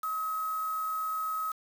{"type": "tone with quantisation", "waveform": "sine", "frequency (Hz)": 1278, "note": "D#6", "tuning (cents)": 46, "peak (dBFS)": -30, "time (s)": [0.03, 1.52], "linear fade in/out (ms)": 5, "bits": 7, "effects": []}